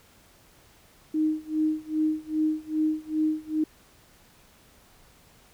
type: tone with tremolo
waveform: sine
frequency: 310.6 Hz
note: D#4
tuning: 3 cents flat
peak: -20 dBFS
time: 1.14-3.64 s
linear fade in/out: 5 ms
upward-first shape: sine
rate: 2.5 Hz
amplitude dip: 95%
effects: pink hiss -57 dBFS RMS until 5.53 s

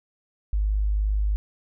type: tone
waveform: sine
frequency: 51.4 Hz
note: G#1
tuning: 17 cents flat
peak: -20 dBFS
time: 0.53-1.36 s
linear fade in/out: 0 ms
effects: none

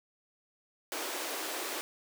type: high-pass noise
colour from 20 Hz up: pink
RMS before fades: -37 dBFS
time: 0.92-1.81 s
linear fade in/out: 0 ms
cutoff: 300 Hz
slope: 48 dB/octave
effects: none

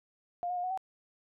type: tone with pitch steps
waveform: sine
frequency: 703 / 721 / 711 / 736 / 762 Hz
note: F5 / F#5 / F5 / F#5 / G5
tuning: +11 / -45 / +31 / -9 / -49 cents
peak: -31 dBFS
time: 0.43-0.775 s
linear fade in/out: 0 ms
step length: 69 ms
effects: none

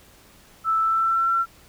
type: tone with pitch glide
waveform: sine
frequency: 1318.5 to 1354 Hz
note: E6 to E6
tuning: 0 to +46 cents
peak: -18 dBFS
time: 0.64-1.46 s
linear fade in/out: 50 ms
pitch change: +46 cents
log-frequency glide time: 0.81-1.28 s
effects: pink hiss -52 dBFS RMS until 1.68 s

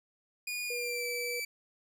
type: tone with pitch glide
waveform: sawtooth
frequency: 2446 to 2317 Hz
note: D#7 to D7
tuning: -30 to -24 cents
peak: -31 dBFS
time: 0.47-1.45 s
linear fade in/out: 5 ms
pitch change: -94 cents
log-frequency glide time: 0.65-1.06 s
type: tone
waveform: sine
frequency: 485.6 Hz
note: B4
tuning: 29 cents flat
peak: -37 dBFS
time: 0.7-1.4 s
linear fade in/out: 5 ms
effects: none

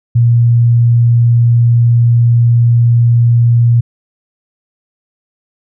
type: tone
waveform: sine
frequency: 118.3 Hz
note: A#2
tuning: 26 cents sharp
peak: -5 dBFS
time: 0.15-3.81 s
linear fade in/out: 10 ms
effects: none

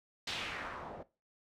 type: noise with low-pass filter sweep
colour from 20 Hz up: white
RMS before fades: -42 dBFS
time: 0.27-1.03 s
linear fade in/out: 5 ms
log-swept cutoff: 4200 to 560 Hz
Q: 1.8
effects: noise-tail reverb RT60 0.3 s tail -19 dB re dry

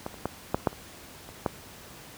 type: clicks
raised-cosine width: 1 ms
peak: -18 / -29 / -13 / -9 / -7 / -29 / -29 / -10 dBFS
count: 8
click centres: 0.064 / 0.142 / 0.256 / 0.545 / 0.672 / 0.729 / 1.29 / 1.462 s
effects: pink hiss -47 dBFS RMS until 2.17 s + high-pass 60 Hz 12 dB/octave

